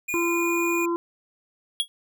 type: tone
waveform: square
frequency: 2438 Hz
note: D#7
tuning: 36 cents flat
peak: -27 dBFS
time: 0.08-0.86 s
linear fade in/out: 10 ms
type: harmonic tone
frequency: 341.1 Hz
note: F4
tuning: 41 cents flat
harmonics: 1 / 3 / 4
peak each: -23 / -29 / -43 dBFS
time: 0.14-0.96 s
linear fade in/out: 0 ms
type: tone with exponential decay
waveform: square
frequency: 3322 Hz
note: G#7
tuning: in tune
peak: -17 dBFS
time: 1.8-1.88 s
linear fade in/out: 0 ms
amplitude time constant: 16 ms
effects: none